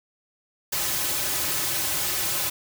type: noise with comb filter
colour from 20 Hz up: white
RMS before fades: -26 dBFS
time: 0.72-2.5 s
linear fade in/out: 10 ms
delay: 4.3 ms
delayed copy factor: -0.9
effects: none